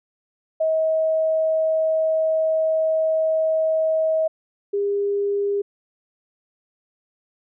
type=tone pair in turn; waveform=sine; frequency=637 / 403.6 Hz; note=D#5 / G#4; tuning=+41 / -49 cents; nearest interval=minor sixth; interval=790 cents; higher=first; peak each=-17 / -19 dBFS; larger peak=first; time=0.6-4.28 / 4.73-5.62 s; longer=first; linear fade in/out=10 ms; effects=none